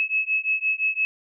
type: beating tone pair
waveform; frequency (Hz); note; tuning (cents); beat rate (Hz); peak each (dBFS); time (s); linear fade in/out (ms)
sine; 2581 / 2586.8; E7 / E7; -37 / -33; 5.8; -24; 0-1.05; 0
effects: none